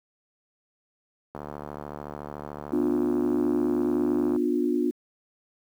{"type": "click train", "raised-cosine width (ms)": 1, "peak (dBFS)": -22, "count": 223, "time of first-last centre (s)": [1.35, 4.362], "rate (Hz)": 73.7}
{"type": "chord", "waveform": "sine", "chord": "B diminished", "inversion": "none", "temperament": "just", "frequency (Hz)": [246.9, 296.3, 355.6], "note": ["B3", "D4", "F4"], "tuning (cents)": [0, 15, 31], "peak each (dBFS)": [-27, -26, -26], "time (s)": [2.72, 4.91], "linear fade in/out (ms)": 10}
{"effects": ["high-pass 80 Hz 12 dB/octave", "9-bit"]}